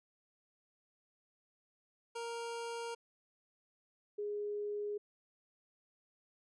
25% pulse / sine tone pair in turn, 466.3 / 414.1 Hz, A#4 / G#4, +1 / -5 cents, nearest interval major second, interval 206 cents, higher first, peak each -36 / -36 dBFS, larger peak neither, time 2.15-2.95 / 4.18-4.98 s, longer neither, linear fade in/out 10 ms, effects resampled to 24000 Hz

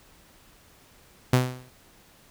sawtooth tone with exponential decay, 126.7 Hz, B2, 45 cents sharp, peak -11 dBFS, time 1.33-1.7 s, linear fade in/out 5 ms, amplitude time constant 79 ms, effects pink hiss -56 dBFS RMS until 2.3 s

